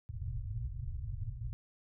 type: low-pass noise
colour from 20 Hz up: white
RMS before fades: -39 dBFS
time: 0.09-1.53 s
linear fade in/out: 0 ms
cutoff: 130 Hz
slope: 96 dB/octave
effects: none